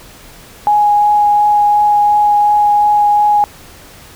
sine tone with vibrato, 830.6 Hz, G#5, in tune, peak -7 dBFS, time 0.67-3.44 s, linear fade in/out 0 ms, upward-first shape triangle, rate 2.8 Hz, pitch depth 10 cents each way, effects pink hiss -38 dBFS RMS until 4.15 s

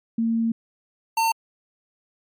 sine / square tone pair in turn, 228 / 904.4 Hz, A#3 / A5, -38 / +47 cents, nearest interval 2 octaves, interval 2385 cents, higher second, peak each -19 dBFS, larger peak neither, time 0.18-0.52 / 1.17-1.32 s, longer first, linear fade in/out 5 ms, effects MP3 96 kbps

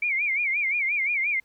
sine tone with vibrato, 2258 Hz, C#7, 31 cents sharp, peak -22 dBFS, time 0.02-1.4 s, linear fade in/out 5 ms, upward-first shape sine, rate 5.7 Hz, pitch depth 140 cents each way, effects pink hiss -67 dBFS RMS until 1.44 s

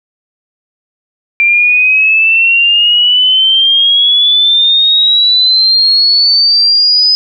sine exponential sweep, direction up, 2364 to 5040 Hz, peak -5 dBFS, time 1.4-7.15 s, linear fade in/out 0 ms, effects none

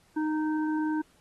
harmonic tone, 309.2 Hz, D#4, 11 cents flat, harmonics 1 / 3 / 5, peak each -26 / -36 / -40 dBFS, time 0.16-1.02 s, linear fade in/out 10 ms, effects pink hiss -64 dBFS RMS until 1.2 s + AAC 32 kbps

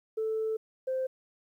sine tone pair in turn, 440 / 521.1 Hz, A4 / C5, 0 / -7 cents, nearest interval minor third, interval 293 cents, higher second, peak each -27 dBFS, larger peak neither, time 0.17-0.57 / 0.87-1.07 s, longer first, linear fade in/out 10 ms, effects tanh soft clip ceiling -24 dBFS + 11-bit

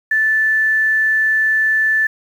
sine tone with quantisation, 1755 Hz, A6, 5 cents flat, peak -12 dBFS, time 0.11-2.07 s, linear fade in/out 5 ms, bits 7, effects none

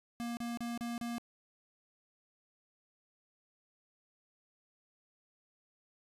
square tone bursts, 236.1 Hz, A#3, 22 cents sharp, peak -37 dBFS, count 5, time 0.2-1.182 s, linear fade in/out 0 ms, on 170 ms, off 33 ms, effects resampled to 32000 Hz

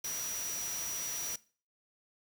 sine tone in noise, 5820 Hz, F#8, 29 cents flat, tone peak -36 dBFS, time 0.04-1.36 s, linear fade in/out 5 ms, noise white, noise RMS -41 dBFS, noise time 0.04-1.36 s, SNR +2 dB, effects noise-tail reverb RT60 0.4 s tail -20 dB re dry

